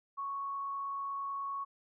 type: tone with frequency modulation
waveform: sine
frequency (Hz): 1108.7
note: C#6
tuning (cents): 0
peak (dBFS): -35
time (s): 0.17-1.65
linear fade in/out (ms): 20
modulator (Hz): 49.2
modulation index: 0.23
effects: none